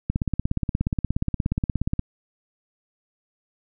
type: click train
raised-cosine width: 5 ms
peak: -10 dBFS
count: 33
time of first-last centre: 0.1-1.993 s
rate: 16.9 Hz
effects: none